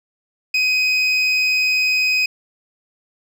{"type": "tone pair together", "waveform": "triangle", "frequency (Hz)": [2512, 5024], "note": ["D#7", "D#8"], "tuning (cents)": [16, 16], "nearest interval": "octave", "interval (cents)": 1200, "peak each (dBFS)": [-14, -21], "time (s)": [0.54, 2.26], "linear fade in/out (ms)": 5, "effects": []}